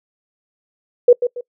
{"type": "tone with echo", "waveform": "sine", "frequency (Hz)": 487.6, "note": "B4", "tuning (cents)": -22, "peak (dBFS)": -4, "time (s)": [1.08, 1.13], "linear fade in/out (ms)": 5, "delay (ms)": 140, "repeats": 2, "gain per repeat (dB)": -10, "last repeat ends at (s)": 1.41, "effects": ["noise-tail reverb RT60 0.1 s tail -24 dB re dry"]}